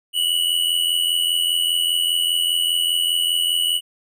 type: tone pair together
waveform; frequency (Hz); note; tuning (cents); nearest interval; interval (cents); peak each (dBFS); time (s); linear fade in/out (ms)
square; 2902 / 2987; F#7 / F#7; -34 / +16; unison; 50; -21; 0.13-3.81; 50
effects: none